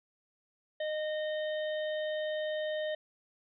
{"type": "harmonic tone", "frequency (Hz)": 615, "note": "D#5", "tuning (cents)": -20, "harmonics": [1, 3, 5, 6], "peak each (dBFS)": [-32, -42, -46, -48], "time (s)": [0.8, 2.95], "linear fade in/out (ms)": 5, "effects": []}